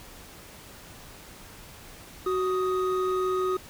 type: tone pair together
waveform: triangle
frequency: 372.3 / 1247.9 Hz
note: F#4 / D#6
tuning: +11 / +5 cents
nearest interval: octave + major sixth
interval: 2094 cents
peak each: -23 / -28 dBFS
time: 2.26-3.57 s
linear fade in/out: 5 ms
effects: pink hiss -47 dBFS RMS until 3.69 s